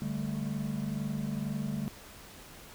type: chord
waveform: triangle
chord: D suspended fourth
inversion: none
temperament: equal with one note detuned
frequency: 146.83 / 197.93 / 220 Hz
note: D3 / G3 / A3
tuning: 0 / +17 / 0 cents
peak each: -34 dBFS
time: 0.02-1.88 s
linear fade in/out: 0 ms
effects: pink hiss -50 dBFS RMS until 2.74 s